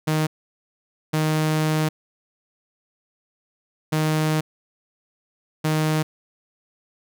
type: tone bursts at uneven times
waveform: sawtooth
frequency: 155.56 Hz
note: D#3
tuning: in tune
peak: -15 dBFS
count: 4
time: 0.07-0.27 / 1.13-1.89 / 3.92-4.41 / 5.64-6.03 s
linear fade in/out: 10 ms
effects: none